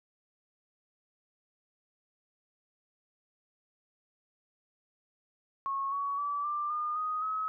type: tone with pitch steps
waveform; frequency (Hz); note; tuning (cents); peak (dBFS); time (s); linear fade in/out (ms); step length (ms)
sine; 1095 / 1123.8 / 1153.4 / 1183.8 / 1215 / 1247 / 1279.8; C#6 / C#6 / D6 / D6 / D#6 / D#6 / D#6; -22 / +23 / -32 / +13 / -42 / +3 / +48; -30; 5.66-7.48; 0; 260
effects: none